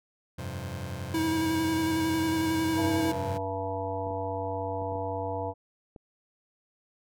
sawtooth chord, F suspended second, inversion none, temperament just, 87.31 / 98.22 / 130.96 Hz, F2 / G2 / C3, 0 / +4 / +2 cents, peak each -34 dBFS, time 0.38-3.38 s, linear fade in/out 10 ms
square tone with vibrato, 321.5 Hz, E4, 43 cents flat, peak -26 dBFS, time 1.14-3.12 s, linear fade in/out 5 ms, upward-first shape square, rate 11 Hz, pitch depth 16 cents each way
harmonic tone, 96.3 Hz, G2, 30 cents flat, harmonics 1 / 3 / 5 / 7 / 9 / 10, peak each -36 / -40 / -35 / -35 / -37 / -40 dBFS, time 2.75-5.54 s, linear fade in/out 50 ms
clicks, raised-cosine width 2 ms, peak -32 dBFS, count 6, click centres 4.069 / 4.108 / 4.82 / 4.923 / 4.956 / 5.962 s
effects none

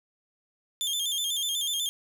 sawtooth tone with vibrato, 3373 Hz, G#7, 26 cents sharp, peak -24 dBFS, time 0.81-1.89 s, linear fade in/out 0 ms, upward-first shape square, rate 8.1 Hz, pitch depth 74 cents each way, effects none

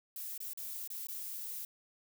violet noise with dropouts, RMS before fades -42 dBFS, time 0.16-1.65 s, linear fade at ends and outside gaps 2 ms, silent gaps 0.378-0.403 / 0.534-0.574 / 0.876-0.902 / 1.07-1.085 s, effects none

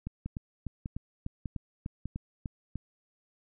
two click trains, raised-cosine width 5 ms, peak -23 / -23 dBFS, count 4 / 10, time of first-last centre 0.26-2.056 / 0.07-2.757 s, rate 1.67 / 3.35 Hz, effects none

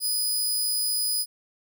15% pulse tone, 4978 Hz, D#8, in tune, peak -17 dBFS, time 0-1.26 s, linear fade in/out 50 ms, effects none

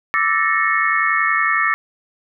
sine tone cluster, 1168 / 1318 / 1770 / 1861 / 2190 Hz, D6 / E6 / A6 / A#6 / C#7, -10 / -1 / +10 / -3 / -22 cents, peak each -21 dBFS, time 0.14-1.74 s, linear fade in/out 0 ms, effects none

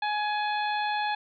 harmonic tone with a mistuned harmonic, 839 Hz, G#5, 17 cents sharp, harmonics 1 / 2 / 3 / 4 / 5, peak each -27 / -33 / -37 / -39 / -41 dBFS, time 0.02-1.15 s, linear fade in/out 5 ms, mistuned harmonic 4, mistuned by +39 cents, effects none

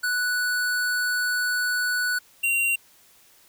square tone pair in turn, 1480 / 2759 Hz, F#6 / F7, 0 / -22 cents, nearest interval major seventh, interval 1078 cents, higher second, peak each -23 / -21 dBFS, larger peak second, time 0.03-2.19 / 2.43-2.76 s, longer first, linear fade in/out 10 ms, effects white hiss -56 dBFS RMS until 3.48 s

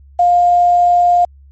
sine tone with quantisation, 705 Hz, F5, 16 cents sharp, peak -7 dBFS, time 0.19-1.25 s, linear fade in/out 5 ms, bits 6, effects added 69 Hz sine -39 dBFS peak until 1.51 s + MP3 32 kbps

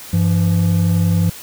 triangle tone pair together, 98 / 169.53 Hz, G2 / E3, 0 / +49 cents, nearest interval major sixth, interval 949 cents, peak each -13 / -13 dBFS, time 0.13-1.3 s, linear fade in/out 5 ms, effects white hiss -35 dBFS RMS until 1.42 s

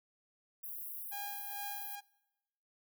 white high-pass noise, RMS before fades -44 dBFS, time 0.63-1.96 s, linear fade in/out 10 ms, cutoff 11000 Hz, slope 48 dB/octave
sawtooth tone with tremolo, 813 Hz, G#5, 37 cents flat, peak -37 dBFS, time 1.11-2.01 s, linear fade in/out 20 ms, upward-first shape sine, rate 2.3 Hz, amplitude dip 60%
effects noise-tail reverb RT60 1.0 s tail -23 dB re dry

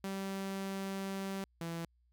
sawtooth tone pair in turn, 194.2 / 167.13 Hz, G3 / E3, -16 / +24 cents, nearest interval minor third, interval 260 cents, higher first, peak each -33 / -34 dBFS, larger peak first, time 0.04-1.44 / 1.61-1.85 s, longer first, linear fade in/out 2 ms, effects added 60 Hz sine -68 dBFS peak until 2.12 s

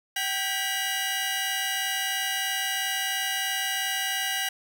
sawtooth tone cluster, 770 / 1603 / 1957 / 2873 Hz, G5 / G6 / B6 / F7, -31 / +38 / -16 / +48 cents, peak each -30 / -30 / -28 / -27 dBFS, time 0.16-4.49 s, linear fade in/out 5 ms, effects none

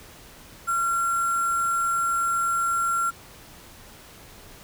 sine tone with sample-and-hold, 1372 Hz, F6, 31 cents flat, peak -21 dBFS, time 0.67-3.11 s, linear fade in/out 20 ms, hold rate 8820 Hz, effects pink hiss -47 dBFS RMS until 4.63 s

